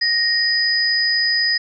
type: tone pair together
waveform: sine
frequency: 1864.7 / 4978 Hz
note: A#6 / D#8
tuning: 0 / 0 cents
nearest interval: octave + perfect fourth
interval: 1700 cents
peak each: -19 / -17 dBFS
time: 0.01-1.58 s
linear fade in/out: 10 ms
effects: none